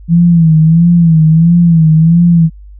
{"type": "tone with vibrato", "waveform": "sine", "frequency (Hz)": 164.81, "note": "E3", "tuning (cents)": 0, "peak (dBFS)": -3, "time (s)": [0.08, 2.5], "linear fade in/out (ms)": 50, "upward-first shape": "sine", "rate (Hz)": 1.5, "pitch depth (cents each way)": 85, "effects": ["added 50 Hz sine -30 dBFS peak until 2.79 s"]}